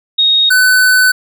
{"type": "tone pair in turn", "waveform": ["sine", "square"], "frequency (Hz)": [3738, 1505.4], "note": ["A#7", "F#6"], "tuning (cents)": [4, 29], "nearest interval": "octave + major third", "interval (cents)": 1575, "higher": "first", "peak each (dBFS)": -7, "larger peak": "neither", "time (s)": [[0.18, 0.5], [0.5, 1.12]], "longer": "second", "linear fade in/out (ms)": 10, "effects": []}